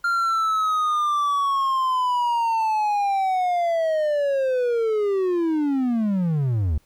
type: linear sweep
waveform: triangle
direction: down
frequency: 1396.9 to 69 Hz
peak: -17 dBFS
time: 0.04-6.78 s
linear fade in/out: 5 ms
effects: pink hiss -62 dBFS RMS until 6.85 s